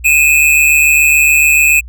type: tone pair together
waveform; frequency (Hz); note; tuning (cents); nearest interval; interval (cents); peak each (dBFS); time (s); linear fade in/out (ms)
square; 2472 / 2619; D#7 / E7; -12 / -12; minor second; 100; -10; 0.04-1.81; 20
effects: added 60 Hz sine -27 dBFS peak until 1.88 s